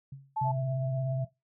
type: tone with exponential decay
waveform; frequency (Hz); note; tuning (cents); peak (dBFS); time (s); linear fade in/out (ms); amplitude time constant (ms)
sine; 137.1; C#3; -19; -37; 0.12-0.41; 5; 62
type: tone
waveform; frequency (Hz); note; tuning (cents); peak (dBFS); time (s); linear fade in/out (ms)
sine; 870; A5; -20; -28; 0.36-0.52; 10
type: tone with vibrato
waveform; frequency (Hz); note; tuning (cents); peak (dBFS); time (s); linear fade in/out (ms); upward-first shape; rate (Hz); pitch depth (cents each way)
sine; 131.8; C3; +13; -28; 0.41-1.25; 10; sine; 17; 47
type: tone with tremolo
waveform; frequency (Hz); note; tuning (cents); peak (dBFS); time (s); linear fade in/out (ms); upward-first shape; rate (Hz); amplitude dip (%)
sine; 661; E5; +5; -33; 0.43-1.27; 50; triangle; 7.7; 40
effects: noise-tail reverb RT60 0.2 s tail -18 dB re dry